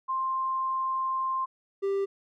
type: tone pair in turn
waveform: sine / triangle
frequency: 1052 / 394.1 Hz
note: C6 / G4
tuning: +9 / +9 cents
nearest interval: octave + perfect fourth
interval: 1700 cents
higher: first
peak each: -26 / -23 dBFS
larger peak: second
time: 0.08-1.46 / 1.82-2.06 s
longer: first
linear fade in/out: 20 ms
effects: none